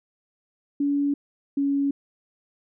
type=tone pair in turn; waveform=sine; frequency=284.6 / 280 Hz; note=C#4 / C#4; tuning=+46 / +18 cents; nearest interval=unison; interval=28 cents; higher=first; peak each=-20 dBFS; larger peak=neither; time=0.8-1.14 / 1.57-1.91 s; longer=neither; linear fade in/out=5 ms; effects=none